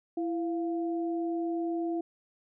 sine tone pair together, 334 / 697.2 Hz, E4 / F5, +23 / -3 cents, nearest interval octave + minor second, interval 1274 cents, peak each -29 / -38 dBFS, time 0.17-2.01 s, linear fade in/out 5 ms, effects none

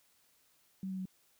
sine tone with pitch steps, 190.7 / 188.84 / 186.99 Hz, G3 / F#3 / F#3, -47 / +36 / +19 cents, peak -36 dBFS, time 0.83-1.055 s, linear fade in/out 2 ms, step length 75 ms, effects white hiss -70 dBFS RMS until 1.39 s

